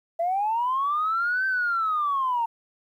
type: linear two-way sweep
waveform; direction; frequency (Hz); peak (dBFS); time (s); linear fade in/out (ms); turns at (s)
sine; up then down; 659.3 to 1559 to 904; -21; 0.19-2.46; 10; 1.46
effects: tanh soft clip ceiling -17 dBFS + 10-bit